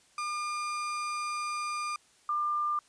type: tone pair in turn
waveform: 35% pulse / sine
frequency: 1205 / 1196.7 Hz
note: D6 / D6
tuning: +44 / +32 cents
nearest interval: unison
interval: 12 cents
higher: first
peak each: -30 / -27 dBFS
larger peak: second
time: 0.18-1.96 / 2.29-2.79 s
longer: first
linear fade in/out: 2 ms
effects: white hiss -63 dBFS RMS until 2.88 s + resampled to 22050 Hz